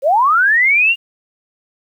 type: linear sweep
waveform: sine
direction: up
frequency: 505 to 2848 Hz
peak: -9 dBFS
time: 0.02-0.96 s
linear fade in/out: 50 ms
effects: 8-bit